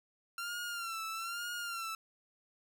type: tone with vibrato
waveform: sawtooth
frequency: 1372 Hz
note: F6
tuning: 31 cents flat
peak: -34 dBFS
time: 0.38-1.95 s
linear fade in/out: 2 ms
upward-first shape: sine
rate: 1.1 Hz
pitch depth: 74 cents each way
effects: none